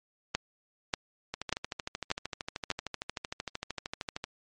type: two click trains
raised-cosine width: 0.2 ms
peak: -10 / -17 dBFS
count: 5 / 39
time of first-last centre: 0.35-2.703 / 1.34-4.241 s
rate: 1.7 / 13.1 Hz
effects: MP3 48 kbps